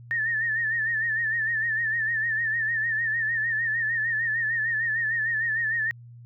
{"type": "tone with vibrato", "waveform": "sine", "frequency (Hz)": 1800, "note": "A6", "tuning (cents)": 39, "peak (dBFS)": -23, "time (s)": [0.11, 5.91], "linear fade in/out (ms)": 0, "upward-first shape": "sine", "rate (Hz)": 6.6, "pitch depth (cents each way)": 75, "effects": ["added 119 Hz sine -43 dBFS peak until 6.25 s"]}